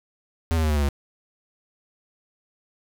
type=tone with pitch steps; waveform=square; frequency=82.41 / 79.83 / 77.34 / 74.92 / 72.58 / 70.31 Hz; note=E2 / D#2 / D#2 / D2 / D2 / C#2; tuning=0 / +45 / -10 / +35 / -20 / +25 cents; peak=-20 dBFS; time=0.51-0.888 s; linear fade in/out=0 ms; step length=63 ms; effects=none